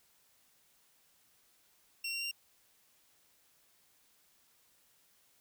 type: tone with pitch steps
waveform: 25% pulse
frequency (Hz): 2732 / 2753 / 2773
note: F7 / F7 / F7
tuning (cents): -39 / -25 / -13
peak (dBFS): -32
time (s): 2.04-2.313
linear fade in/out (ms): 5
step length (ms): 91
effects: white hiss -69 dBFS RMS until 5.4 s